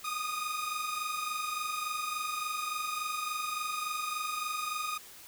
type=tone pair together; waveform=sawtooth; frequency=1221 / 1244.5 Hz; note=D#6 / D#6; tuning=-33 / 0 cents; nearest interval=unison; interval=33 cents; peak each=-34 / -31 dBFS; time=0.04-4.98 s; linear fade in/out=10 ms; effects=white hiss -51 dBFS RMS until 5.27 s